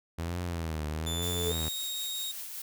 sawtooth tone with vibrato, 82 Hz, E2, 9 cents flat, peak -28 dBFS, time 0.18-1.69 s, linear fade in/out 10 ms, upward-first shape triangle, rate 1.1 Hz, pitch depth 150 cents each way
sine tone with exponential growth, 434.9 Hz, A4, 20 cents flat, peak -28 dBFS, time 0.78-1.52 s, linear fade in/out 5 ms, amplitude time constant 160 ms
sawtooth tone with pitch glide, 3520 to 3751 Hz, A7 to A#7, 0 to +10 cents, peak -31 dBFS, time 1.06-2.32 s, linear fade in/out 10 ms, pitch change +110 cents, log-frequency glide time 1.48-1.55 s
blue noise with tremolo, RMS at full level -39 dBFS, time 1.22-2.62 s, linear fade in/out 5 ms, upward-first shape triangle, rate 5.3 Hz, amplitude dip 35%
effects none

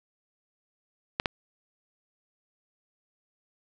clicks, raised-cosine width 0.3 ms, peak -9 dBFS, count 2, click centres 1.199 / 1.258 s, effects none

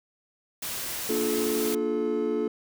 white noise, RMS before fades -33 dBFS, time 0.62-1.75 s, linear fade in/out 5 ms
triangle chord, Bb major seventh, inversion none, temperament equal with one note detuned, 233.1 / 293.7 / 349.2 / 431.2 Hz, Bb3 / D4 / F4 / A4, 0 / 0 / 0 / -35 cents, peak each -30 / -30 / -30 / -25 dBFS, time 1.09-2.48 s, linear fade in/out 5 ms
effects none

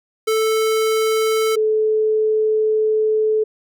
square / sine tone pair in turn, 440 / 433.4 Hz, A4 / A4, 0 / -26 cents, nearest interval unison, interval 26 cents, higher first, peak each -16 / -14 dBFS, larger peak second, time 0.27-1.56 / 1.56-3.44 s, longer second, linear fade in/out 10 ms, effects none

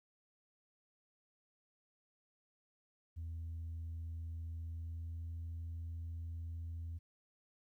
sine tone with pitch glide, 82.41 to 83.22 Hz, E2 to E2, 0 to +17 cents, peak -39 dBFS, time 3.16-6.99 s, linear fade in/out 20 ms, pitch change +17 cents, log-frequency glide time 4.58-5.29 s, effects tanh soft clip ceiling -39 dBFS + 13-bit

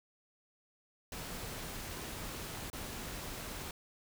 pink noise with dropouts, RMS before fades -43 dBFS, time 1.12-3.71 s, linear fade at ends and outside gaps 2 ms, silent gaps 2.701-2.73 s, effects none

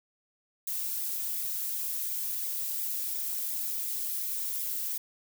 violet noise with flanger, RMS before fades -33 dBFS, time 0.67-4.98 s, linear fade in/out 5 ms, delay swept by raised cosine 0.68 to 3.08 ms, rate 2.8 Hz, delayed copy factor -0.55, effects none

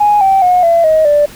sine tone with pitch steps, 830.6 / 775 / 723.1 / 674.7 / 629.5 / 587.3 Hz, G#5 / G5 / F#5 / E5 / D#5 / D5, 0 / -20 / -40 / +40 / +20 / 0 cents, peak -5 dBFS, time 0-1.26 s, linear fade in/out 10 ms, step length 210 ms, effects tanh soft clip ceiling -1 dBFS + pink hiss -35 dBFS RMS until 1.35 s

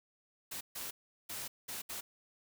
white noise bursts at uneven times, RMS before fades -42 dBFS, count 5, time 0.51-0.61 / 0.75-0.91 / 1.29-1.48 / 1.68-1.82 / 1.89-2.01 s, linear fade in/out 10 ms, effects none

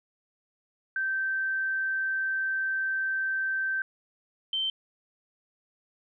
sine tone pair in turn, 1555 / 3110 Hz, G6 / G7, -14 / -14 cents, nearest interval octave, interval 1200 cents, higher second, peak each -26 dBFS, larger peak neither, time 0.96-3.82 / 4.53-4.7 s, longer first, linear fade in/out 2 ms, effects none

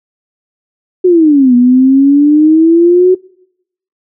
sine exponential two-way sweep, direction down then up, 373.5 to 241.9 to 373.5 Hz, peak -3 dBFS, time 1.04-3.15 s, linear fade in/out 10 ms, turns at 1.55 s, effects noise-tail reverb RT60 0.8 s tail -25 dB re dry

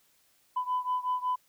sine beating tone pair, 1000 / 1005.4 Hz, B5 / B5, +21 / +31 cents, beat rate 5.4 Hz, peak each -29 / -31 dBFS, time 0.56-1.36 s, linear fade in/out 10 ms, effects tanh soft clip ceiling -22 dBFS + white hiss -67 dBFS RMS until 1.48 s

